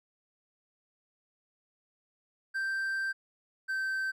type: tone pair in turn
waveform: triangle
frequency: 1568 / 1550.9 Hz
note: G6 / G6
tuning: 0 / -19 cents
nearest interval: unison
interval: 19 cents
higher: first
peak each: -28 dBFS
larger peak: neither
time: 2.54-3.13 / 3.68-4.12 s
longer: first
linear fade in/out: 20 ms
effects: none